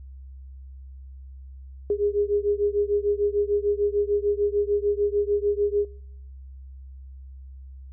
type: beating tone pair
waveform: sine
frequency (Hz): 407.2 / 413.9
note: G#4 / G#4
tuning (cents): -34 / -6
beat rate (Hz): 6.7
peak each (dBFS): -24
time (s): 1.9-5.85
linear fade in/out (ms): 2
effects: noise-tail reverb RT60 0.8 s tail -23 dB re dry + added 66 Hz sine -39 dBFS peak until 7.92 s